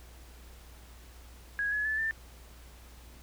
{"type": "tone with pitch steps", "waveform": "sine", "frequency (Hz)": [1655, 1696.6, 1739.3, 1783], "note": ["G#6", "G#6", "A6", "A6"], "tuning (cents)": [-6, 36, -20, 22], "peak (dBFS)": -28, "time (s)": [1.59, 2.11], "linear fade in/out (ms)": 0, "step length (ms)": 130, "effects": ["added 60 Hz sine -50 dBFS peak until 3.22 s", "pink hiss -56 dBFS RMS until 3.22 s"]}